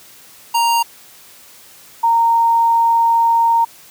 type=tone pair in turn; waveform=square / sine; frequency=932.3 / 923.7 Hz; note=A#5 / A#5; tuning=0 / -16 cents; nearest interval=unison; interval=16 cents; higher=first; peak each=-13 / -10 dBFS; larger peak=second; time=0.54-0.83 / 2.03-3.65 s; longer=second; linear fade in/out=10 ms; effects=white hiss -43 dBFS RMS until 3.9 s + high-pass 80 Hz 12 dB/octave